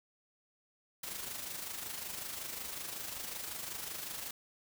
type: noise with amplitude modulation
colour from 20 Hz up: white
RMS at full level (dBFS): -40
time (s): 1.03-4.31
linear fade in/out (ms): 5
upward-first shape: sine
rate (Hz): 25.4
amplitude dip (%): 50
effects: none